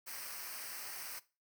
white noise with comb filter, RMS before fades -45 dBFS, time 0.06-1.2 s, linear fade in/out 20 ms, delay 0.28 ms, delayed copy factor -0.7, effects noise-tail reverb RT60 0.3 s tail -18 dB re dry

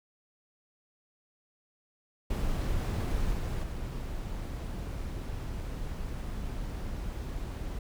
brown noise with level steps, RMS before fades -30 / -32 / -36 dBFS, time 2.3-7.79 s, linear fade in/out 5 ms, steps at 3.33 / 3.63 s, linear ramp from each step 5 ms, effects none

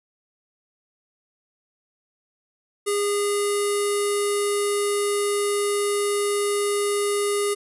square tone with low-pass filter, 408.2 Hz, G#4, 30 cents flat, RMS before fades -23 dBFS, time 2.86-7.55 s, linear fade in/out 20 ms, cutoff 10000 Hz, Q 4.6, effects none

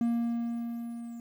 triangle tone with level ramp, 234.3 Hz, A#3, 9 cents sharp, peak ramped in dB -22 to -37 dBFS, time 0.01-1.2 s, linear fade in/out 2 ms, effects 10-bit

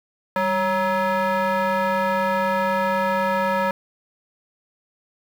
sine tone with frequency modulation, 196 Hz, G3, in tune, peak -16 dBFS, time 0.36-3.71 s, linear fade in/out 2 ms, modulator 748 Hz, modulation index 1.8, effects tanh soft clip ceiling -17 dBFS + 7-bit

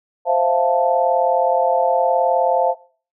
sine chord, F major seventh, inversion second, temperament equal, 523.3 / 659.3 / 698.5 / 880 Hz, C5 / E5 / F5 / A5, 0 / 0 / 0 / 0 cents, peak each -19 / -20 / -18 / -20 dBFS, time 0.25-2.75 s, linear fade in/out 50 ms, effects noise-tail reverb RT60 0.4 s tail -19 dB re dry

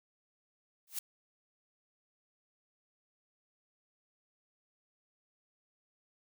blue noise with exponential growth, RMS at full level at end -32 dBFS, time 0.87-0.99 s, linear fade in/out 5 ms, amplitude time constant 26 ms, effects none

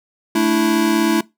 square chord, A suspended fourth, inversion none, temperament equal, 220 / 293.7 / 329.6 Hz, A3 / D4 / E4, 0 / 0 / 0 cents, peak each -20 / -21 / -17 dBFS, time 0.35-1.21 s, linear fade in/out 5 ms, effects noise-tail reverb RT60 0.2 s tail -21 dB re dry

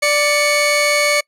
sawtooth tone pair together, 587.3 / 2223 Hz, D5 / C#7, 0 / +4 cents, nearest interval octave + major seventh, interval 2304 cents, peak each -12 dBFS, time 0.02-1.21 s, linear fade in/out 10 ms, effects noise-tail reverb RT60 0.1 s tail -26 dB re dry + low-pass 11000 Hz 12 dB/octave

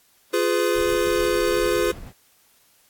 square chord, F diminished, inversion none, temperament equal with one note detuned, 349.2 / 415.3 / 504.3 Hz, F4 / Ab4 / Cb5, 0 / 0 / +36 cents, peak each -24 dBFS, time 0.33-1.92 s, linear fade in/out 10 ms
brown noise with tremolo, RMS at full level -35 dBFS, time 0.74-2.13 s, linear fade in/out 50 ms, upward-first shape square, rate 6.8 Hz, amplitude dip 25%
effects white hiss -59 dBFS RMS until 2.89 s + AAC 64 kbps

